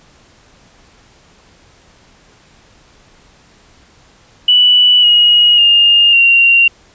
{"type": "tone with pitch steps", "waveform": "sine", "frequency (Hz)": [2960, 2892, 2826, 2762], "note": ["F#7", "F#7", "F7", "F7"], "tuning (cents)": [0, -40, 20, -20], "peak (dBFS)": -5, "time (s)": [4.48, 6.68], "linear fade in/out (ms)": 5, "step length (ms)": 550, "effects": ["pink hiss -47 dBFS RMS until 6.94 s", "resampled to 16000 Hz"]}